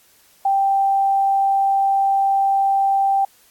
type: tone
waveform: sine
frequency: 785 Hz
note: G5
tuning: 2 cents sharp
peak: -14 dBFS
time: 0.45-3.25 s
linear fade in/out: 5 ms
effects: white hiss -54 dBFS RMS until 3.5 s + AAC 64 kbps